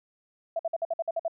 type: tone bursts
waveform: sine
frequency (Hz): 664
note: E5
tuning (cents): +12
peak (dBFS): -25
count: 9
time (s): 0.56-1.281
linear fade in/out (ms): 5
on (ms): 33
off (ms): 53
effects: none

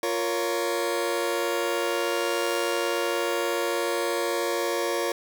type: chord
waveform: sawtooth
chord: Bb minor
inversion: second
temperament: just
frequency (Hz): 349.6 / 466.2 / 559.4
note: F4 / Bb4 / Db5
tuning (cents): +2 / 0 / +16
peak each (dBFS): -25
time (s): 0.03-5.12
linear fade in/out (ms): 2
effects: none

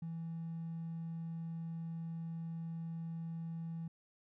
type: tone with hard clipping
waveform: triangle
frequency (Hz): 165.2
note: E3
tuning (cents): +4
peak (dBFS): -40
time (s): 0.02-3.88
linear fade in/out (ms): 5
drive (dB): 4
effects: none

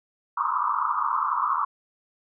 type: band-pass noise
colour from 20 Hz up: pink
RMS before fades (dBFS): -25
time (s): 0.37-1.65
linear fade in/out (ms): 5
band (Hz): 950 to 1300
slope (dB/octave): 96
effects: none

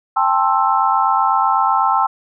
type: chord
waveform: sine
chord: A minor seventh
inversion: third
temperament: just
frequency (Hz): 792 / 880 / 1056 / 1320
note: G5 / A5 / C6 / E6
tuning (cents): +18 / 0 / +16 / +2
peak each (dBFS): -18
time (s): 0.16-2.07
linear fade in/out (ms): 10
effects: none

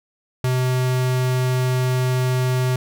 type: tone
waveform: square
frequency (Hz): 127.6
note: C3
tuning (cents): -43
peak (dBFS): -18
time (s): 0.44-2.76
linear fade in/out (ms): 2
effects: none

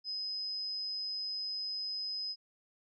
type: tone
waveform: sine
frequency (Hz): 5050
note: D#8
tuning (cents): +25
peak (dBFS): -35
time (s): 0.04-2.36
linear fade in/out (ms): 50
effects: none

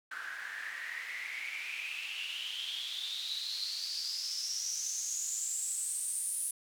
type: noise with band-pass filter sweep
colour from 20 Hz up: white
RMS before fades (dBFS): -38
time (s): 0.11-6.51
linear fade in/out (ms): 5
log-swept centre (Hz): 1500 to 10000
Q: 9.5
effects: none

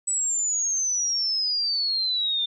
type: exponential sweep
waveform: sine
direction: down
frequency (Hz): 7990 to 3568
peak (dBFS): -22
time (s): 0.07-2.46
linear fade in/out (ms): 10
effects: none

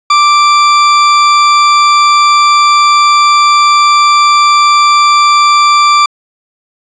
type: tone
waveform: 40% pulse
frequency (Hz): 1174.7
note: D6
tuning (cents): 0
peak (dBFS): -3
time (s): 0.1-6.06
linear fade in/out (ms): 5
effects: resampled to 16000 Hz + 7-bit

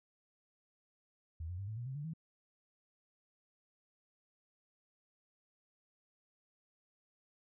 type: tone with pitch steps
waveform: sine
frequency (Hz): 81 / 89.36 / 98.58 / 108.75 / 119.97 / 132.35 / 146 / 161.07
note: E2 / F2 / G2 / A2 / B2 / C3 / D3 / E3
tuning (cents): -30 / +40 / +10 / -20 / -50 / +20 / -10 / -40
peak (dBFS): -39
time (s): 1.4-2.136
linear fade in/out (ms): 5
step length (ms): 92
effects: none

